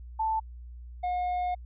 sine / triangle tone pair in turn, 882 / 719.9 Hz, A5 / F#5, +4 / -48 cents, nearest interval major third, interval 352 cents, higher first, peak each -25 dBFS, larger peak neither, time 0.19-0.4 / 1.03-1.55 s, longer second, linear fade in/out 10 ms, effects added 60 Hz sine -41 dBFS peak until 1.65 s + resampled to 8000 Hz

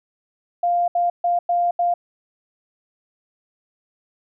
sine tone bursts at uneven times, 699 Hz, F5, 1 cent sharp, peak -16 dBFS, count 5, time 0.63-0.88 / 0.95-1.1 / 1.24-1.39 / 1.49-1.71 / 1.79-1.94 s, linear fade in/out 5 ms, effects none

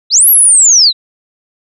sine linear two-way sweep, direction up then down, 3690 to 11840 to 3772 Hz, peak -3 dBFS, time 0.1-0.93 s, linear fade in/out 50 ms, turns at 0.29 s, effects none

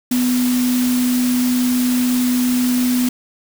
sine tone in noise, 248.9 Hz, B3, 14 cents sharp, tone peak -14 dBFS, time 0.11-3.09 s, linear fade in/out 5 ms, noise white, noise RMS -26 dBFS, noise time 0.11-3.09 s, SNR +9 dB, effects none

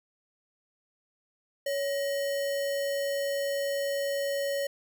sine tone with sample-and-hold, 560 Hz, C#5, 18 cents sharp, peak -27 dBFS, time 1.66-4.67 s, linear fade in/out 5 ms, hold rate 2450 Hz, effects none

